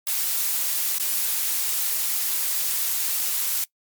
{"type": "noise with dropouts", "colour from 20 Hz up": "blue", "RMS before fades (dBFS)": -24, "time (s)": [0.07, 3.64], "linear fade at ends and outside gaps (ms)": 0, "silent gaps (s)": [0.983, 0.999], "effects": ["noise-tail reverb RT60 0.1 s tail -22 dB re dry", "MP3 96 kbps"]}